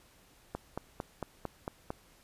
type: click train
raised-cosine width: 1 ms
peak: -21 dBFS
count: 7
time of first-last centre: 0.55-1.904 s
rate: 4.43 Hz
effects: pink hiss -62 dBFS RMS until 2.23 s + resampled to 32000 Hz